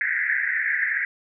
pink band-pass noise, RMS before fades -24 dBFS, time 0.01-1.05 s, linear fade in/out 2 ms, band 1600 to 2100 Hz, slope 96 dB/octave, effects none

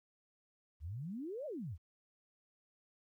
sine exponential two-way sweep, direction up then down, 68.7 to 635 to 68.7 Hz, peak -40 dBFS, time 0.8-1.78 s, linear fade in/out 50 ms, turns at 1.46 s, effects 13-bit

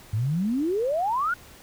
sine exponential sweep, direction up, 100.3 to 1493 Hz, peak -22 dBFS, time 0.13-1.34 s, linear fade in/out 5 ms, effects pink hiss -49 dBFS RMS until 1.62 s

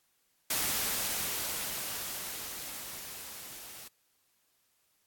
white noise with level ramp, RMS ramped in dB -30 to -47 dBFS, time 0.5-3.88 s, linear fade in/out 5 ms, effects white hiss -73 dBFS RMS until 5.06 s + AAC 64 kbps

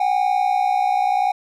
triangle tone pair together, 745.5 / 806 Hz, F#5 / G5, +13 / +48 cents, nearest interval minor second, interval 135 cents, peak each -17 dBFS, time 0-1.32 s, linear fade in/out 5 ms, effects none

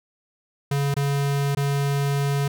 square tone with dropouts, 140.9 Hz, C#3, 29 cents sharp, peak -21 dBFS, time 0.71-2.48 s, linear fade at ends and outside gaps 5 ms, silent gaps 0.942-0.965 / 1.55-1.57 s, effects none

